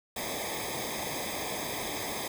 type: noise with comb filter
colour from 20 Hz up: pink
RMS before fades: -35 dBFS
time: 0.16-2.28 s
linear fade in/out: 5 ms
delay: 0.7 ms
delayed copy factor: -1
effects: none